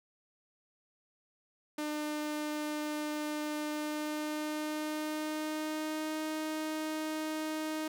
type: tone with pitch glide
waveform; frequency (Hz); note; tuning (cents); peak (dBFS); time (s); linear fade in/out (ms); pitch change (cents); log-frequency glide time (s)
sawtooth; 301.1 to 311.4; D4 to D#4; +43 to +2; -30; 1.78-7.88; 5; +59; 3.67-6.21
effects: none